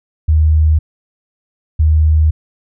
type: tone pair in turn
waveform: sine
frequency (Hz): 77.78 / 77.78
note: D#2 / D#2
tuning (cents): 0 / 0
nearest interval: unison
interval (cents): 0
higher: neither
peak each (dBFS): -7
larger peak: neither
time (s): 0.28-0.79 / 1.79-2.31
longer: second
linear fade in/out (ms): 10
effects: none